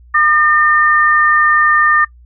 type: tone pair together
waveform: sine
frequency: 1209.4 / 1812 Hz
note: D#6 / A#6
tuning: -50 / -50 cents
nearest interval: perfect fifth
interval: 700 cents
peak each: -11 dBFS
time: 0.14-2.05 s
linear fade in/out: 10 ms
effects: noise-tail reverb RT60 0.1 s tail -22 dB re dry + added 60 Hz sine -39 dBFS peak until 2.25 s